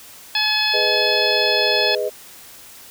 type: harmonic tone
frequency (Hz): 854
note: G#5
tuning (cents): +48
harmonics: 1 / 2 / 3 / 4 / 5 / 6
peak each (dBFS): -27 / -25 / -23 / -22 / -23 / -24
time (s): 0.35-1.95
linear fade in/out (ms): 2
type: chord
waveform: sine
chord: G# minor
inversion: none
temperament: just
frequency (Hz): 415.3 / 498.4 / 623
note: G#4 / B4 / D#5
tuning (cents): 0 / +16 / +2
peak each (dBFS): -24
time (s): 0.73-2.1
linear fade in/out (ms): 20
effects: white hiss -42 dBFS RMS until 2.9 s